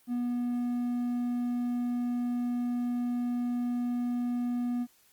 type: tone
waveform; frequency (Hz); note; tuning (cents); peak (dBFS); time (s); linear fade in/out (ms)
triangle; 243.1; B3; -27; -26; 0.07-4.87; 50
effects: white hiss -64 dBFS RMS until 5.12 s + Opus 32 kbps